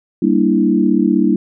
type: chord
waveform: sine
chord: E half-diminished seventh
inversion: first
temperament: equal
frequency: 196 / 233.1 / 293.7 / 329.6 Hz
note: G3 / Bb3 / D4 / E4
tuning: 0 / 0 / 0 / 0 cents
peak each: -16 dBFS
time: 0.22-1.36 s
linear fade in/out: 5 ms
effects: none